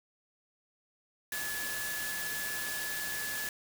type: tone in noise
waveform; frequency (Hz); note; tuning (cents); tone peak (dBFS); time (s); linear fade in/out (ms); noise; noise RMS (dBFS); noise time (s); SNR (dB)
sine; 1712; A6; -48; -37; 1.32-3.49; 2; white; -38; 1.32-3.49; -2
effects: none